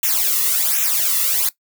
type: noise with flanger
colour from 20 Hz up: blue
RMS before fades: -18 dBFS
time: 0.03-1.49 s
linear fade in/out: 2 ms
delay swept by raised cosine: 0.21 to 1.31 ms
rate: 1.3 Hz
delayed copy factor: -1
effects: noise-tail reverb RT60 0.1 s tail -18 dB re dry